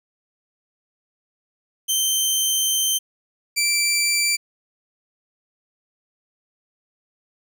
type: tone pair in turn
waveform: 15% pulse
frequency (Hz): 3112 / 2341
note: G7 / D7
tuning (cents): -13 / -6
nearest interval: perfect fourth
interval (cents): 493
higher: first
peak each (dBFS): -11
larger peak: neither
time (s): 1.88-2.99 / 3.56-4.37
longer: first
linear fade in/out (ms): 20
effects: none